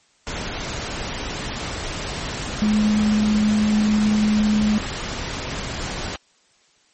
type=tone in noise; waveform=sine; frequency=212.2 Hz; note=G#3; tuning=38 cents sharp; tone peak=-15 dBFS; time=2.62-4.78 s; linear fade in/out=0 ms; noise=pink; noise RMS=-28 dBFS; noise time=0.27-6.16 s; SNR=+10 dB; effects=white hiss -59 dBFS RMS until 6.93 s + MP3 32 kbps